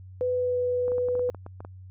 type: tone with pitch glide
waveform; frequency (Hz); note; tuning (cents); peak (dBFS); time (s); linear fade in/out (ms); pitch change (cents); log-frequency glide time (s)
sine; 500 to 494.8; B4 to B4; +21 to +3; -23; 0.21-1.3; 0; -18; 0.33-0.58
type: clicks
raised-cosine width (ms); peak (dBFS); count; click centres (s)
1; -27; 11; 0.881 / 0.919 / 0.982 / 1.086 / 1.153 / 1.194 / 1.291 / 1.347 / 1.464 / 1.605 / 1.649
effects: added 93 Hz sine -42 dBFS peak until 1.9 s